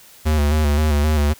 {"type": "tone with vibrato", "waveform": "square", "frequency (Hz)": 75, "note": "D2", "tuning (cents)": 37, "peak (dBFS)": -15, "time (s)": [0.25, 1.34], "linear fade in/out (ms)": 20, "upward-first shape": "square", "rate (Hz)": 3.8, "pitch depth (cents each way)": 47, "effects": ["white hiss -46 dBFS RMS until 1.39 s"]}